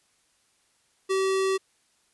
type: tone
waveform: square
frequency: 383.4 Hz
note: G4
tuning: 38 cents flat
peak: -23 dBFS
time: 1.09-1.58 s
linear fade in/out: 20 ms
effects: white hiss -67 dBFS RMS until 2.13 s + resampled to 24000 Hz